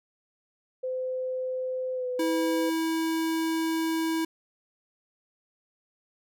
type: tone with pitch glide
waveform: sine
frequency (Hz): 513 to 501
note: C5 to B4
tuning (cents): -34 to +25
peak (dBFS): -28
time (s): 0.83-2.7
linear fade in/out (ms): 10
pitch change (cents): -41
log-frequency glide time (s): 1.94-2.07
type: tone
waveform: square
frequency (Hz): 324.4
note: E4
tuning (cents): -28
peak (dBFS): -26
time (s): 2.19-4.25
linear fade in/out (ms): 5
effects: none